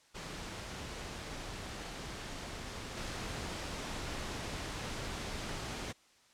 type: noise with level steps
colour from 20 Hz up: pink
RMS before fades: -43 / -40 dBFS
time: 0.14-5.93 s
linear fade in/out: 20 ms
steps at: 2.97 s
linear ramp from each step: 2 ms
effects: white hiss -65 dBFS RMS until 6.33 s + low-pass 7000 Hz 12 dB/octave